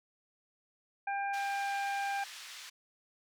harmonic tone, 797 Hz, G5, 28 cents sharp, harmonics 1 / 2 / 3, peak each -33 / -39 / -43 dBFS, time 1.07-2.24 s, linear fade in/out 5 ms
white band-pass noise, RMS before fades -48 dBFS, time 1.33-2.7 s, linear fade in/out 10 ms, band 1500 to 4900 Hz, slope 12 dB/octave
effects none

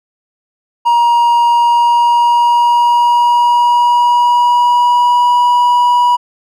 triangle tone with pitch glide, 947 to 971.9 Hz, A#5 to B5, +27 to -28 cents, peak -5 dBFS, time 0.85-6.17 s, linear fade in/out 20 ms, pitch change +45 cents, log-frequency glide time 1.47-5.32 s, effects none

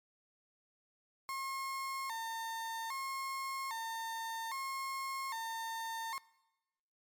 35% pulse tone with vibrato, 987.8 Hz, B5, in tune, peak -36 dBFS, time 1.29-6.18 s, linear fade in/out 0 ms, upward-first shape square, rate 0.62 Hz, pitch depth 150 cents each way, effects noise-tail reverb RT60 1.0 s tail -22 dB re dry + MP3 96 kbps

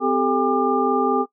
sine tone cluster, 256.7 / 393.8 / 438.5 / 806 / 1196 Hz, C4 / G4 / A4 / G5 / D6, -33 / +8 / -6 / +48 / +31 cents, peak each -23 dBFS, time 0-1.26 s, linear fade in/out 50 ms, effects noise-tail reverb RT60 0.1 s tail -21 dB re dry

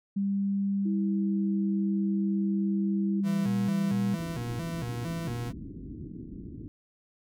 sine tone, 198.3 Hz, G3, 20 cents sharp, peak -25 dBFS, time 0.16-4.16 s, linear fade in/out 10 ms
sine tone with pitch glide, 326.2 to 329.4 Hz, E4 to E4, -18 to -1 cents, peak -33 dBFS, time 0.85-3.21 s, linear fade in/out 10 ms, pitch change +17 cents, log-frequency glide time 1.51-3 s
40% pulse tone with vibrato, 141 Hz, C#3, 30 cents sharp, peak -31 dBFS, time 3.23-5.53 s, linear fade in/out 50 ms, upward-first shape square, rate 2.2 Hz, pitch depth 290 cents each way
white low-pass noise, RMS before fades -41 dBFS, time 4.19-6.68 s, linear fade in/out 0 ms, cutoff 330 Hz, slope 48 dB/octave
effects none

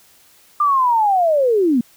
sine linear sweep, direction down, 1205 to 222.5 Hz, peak -12 dBFS, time 0.6-1.81 s, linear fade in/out 5 ms, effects white hiss -51 dBFS RMS until 1.96 s

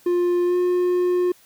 triangle tone with pitch glide, 352.5 to 358.2 Hz, F4 to F4, +16 to +44 cents, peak -15 dBFS, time 0.06-1.32 s, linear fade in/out 5 ms, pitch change +28 cents, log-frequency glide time 0.45-0.56 s, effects white hiss -54 dBFS RMS until 1.45 s

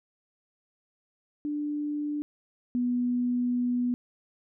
sine tone pair in turn, 295.3 / 245.4 Hz, D4 / B3, +10 / -11 cents, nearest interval minor third, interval 321 cents, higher first, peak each -28 / -24 dBFS, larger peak second, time 1.45-2.22 / 2.75-3.94 s, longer second, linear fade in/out 0 ms, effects none

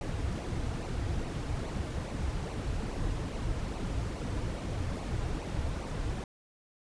brown noise with flanger, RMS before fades -34 dBFS, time 0.01-6.24 s, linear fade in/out 2 ms, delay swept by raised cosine 0.57 to 5.47 ms, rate 2.4 Hz, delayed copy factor -0.55, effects resampled to 22050 Hz

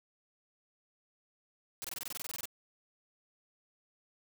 white noise bursts, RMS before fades -40 dBFS, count 14, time 1.82-2.455 s, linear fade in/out 0 ms, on 24 ms, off 23 ms, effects none

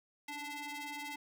sawtooth ring-modulated tone, 587.3 Hz, D5, in tune, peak -34 dBFS, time 0.28-1.16 s, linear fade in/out 5 ms, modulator 1460 Hz, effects none

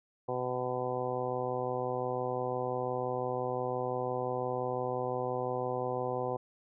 harmonic tone, 125.8 Hz, B2, 32 cents sharp, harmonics 1 / 2 / 3 / 4 / 5 / 6 / 7 / 8, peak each -41 / -44 / -38 / -35 / -42 / -38 / -43 / -42 dBFS, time 0.28-6.37 s, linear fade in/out 10 ms, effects none

